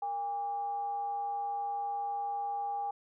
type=tone with frequency modulation; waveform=sine; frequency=810 Hz; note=G#5; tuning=43 cents flat; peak=-32 dBFS; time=0.02-2.91 s; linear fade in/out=5 ms; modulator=348 Hz; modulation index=0.24; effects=none